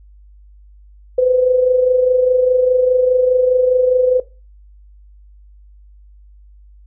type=tone with amplitude modulation; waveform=sine; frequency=506 Hz; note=B4; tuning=42 cents sharp; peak=-8 dBFS; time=1.18-4.2 s; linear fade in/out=5 ms; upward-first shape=sine; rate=24.9 Hz; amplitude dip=55%; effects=noise-tail reverb RT60 0.3 s tail -18 dB re dry + added 50 Hz sine -41 dBFS peak until 6.86 s